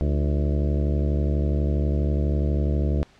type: harmonic tone with a mistuned harmonic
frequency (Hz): 72.2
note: D2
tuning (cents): -29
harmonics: 1 / 2 / 3 / 4 / 5 / 6 / 7 / 8 / 9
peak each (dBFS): -21 / -27 / -31 / -33 / -35 / -37 / -38 / -39 / -40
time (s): 0.01-3.03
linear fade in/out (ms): 0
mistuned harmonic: 4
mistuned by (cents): +95
effects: pink hiss -55 dBFS RMS until 3.19 s + low-pass 5000 Hz 12 dB/octave